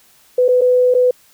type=tone with dropouts; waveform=sine; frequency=499.7 Hz; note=B4; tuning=20 cents sharp; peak=-9 dBFS; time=0.38-1.11 s; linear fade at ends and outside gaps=5 ms; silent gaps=0.482-0.487 / 0.611-0.616 / 0.941-0.948 s; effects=white hiss -51 dBFS RMS until 1.33 s